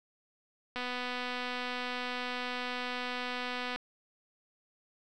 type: click train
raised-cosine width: 0.3 ms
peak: -21 dBFS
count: 745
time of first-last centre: 0.76-3.76 s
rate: 248 Hz
effects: none